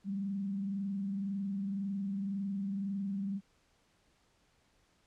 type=tone with frequency modulation; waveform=sine; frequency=197.1 Hz; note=G3; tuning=10 cents sharp; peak=-33 dBFS; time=0.04-3.41 s; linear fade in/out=50 ms; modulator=21.9 Hz; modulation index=0.33; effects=pink hiss -71 dBFS RMS until 5.06 s + low-pass 8000 Hz 12 dB/octave